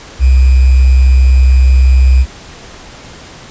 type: tone with sample-and-hold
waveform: sine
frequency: 64.7 Hz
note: C2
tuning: 19 cents flat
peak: -3 dBFS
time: 0.19-2.26 s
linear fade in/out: 50 ms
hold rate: 2450 Hz
effects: pink hiss -33 dBFS RMS until 3.5 s + resampled to 16000 Hz